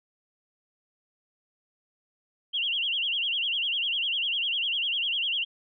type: tone with vibrato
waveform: sine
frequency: 3011 Hz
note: F#7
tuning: 30 cents sharp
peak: -25 dBFS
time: 2.53-5.45 s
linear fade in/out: 20 ms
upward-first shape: sine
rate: 10 Hz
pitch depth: 180 cents each way
effects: none